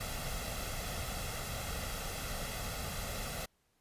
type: noise with comb filter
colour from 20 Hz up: pink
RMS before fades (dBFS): -39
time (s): 0-3.46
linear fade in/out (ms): 10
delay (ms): 1.5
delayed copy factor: +0.6
effects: pink hiss -75 dBFS RMS until 3.8 s + resampled to 32000 Hz